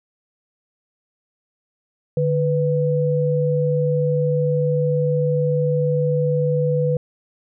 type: tone pair together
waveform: sine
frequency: 148.9 / 495.4 Hz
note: D3 / B4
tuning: +24 / +5 cents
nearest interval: octave + major sixth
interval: 2081 cents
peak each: -19 dBFS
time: 2.17-6.97 s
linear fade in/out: 2 ms
effects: none